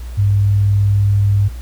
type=tone; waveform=sine; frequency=100.8 Hz; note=G2; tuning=49 cents sharp; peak=-10 dBFS; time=0.17-1.49 s; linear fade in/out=20 ms; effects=added 60 Hz sine -25 dBFS peak until 1.61 s + pink hiss -43 dBFS RMS until 1.61 s